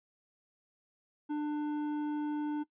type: tone with hard clipping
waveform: sine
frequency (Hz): 297.9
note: D4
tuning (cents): +25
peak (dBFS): -33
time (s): 1.29-2.64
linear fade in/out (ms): 20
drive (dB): 8
effects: noise-tail reverb RT60 0.1 s tail -20 dB re dry + resampled to 8000 Hz